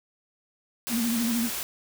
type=noise; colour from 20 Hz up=white; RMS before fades=-32 dBFS; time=0.87-1.63 s; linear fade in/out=0 ms
type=tone with vibrato; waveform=sine; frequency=233.1 Hz; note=A#3; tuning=in tune; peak=-24 dBFS; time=0.89-1.5 s; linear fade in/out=50 ms; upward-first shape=sine; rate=13 Hz; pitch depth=67 cents each way
effects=none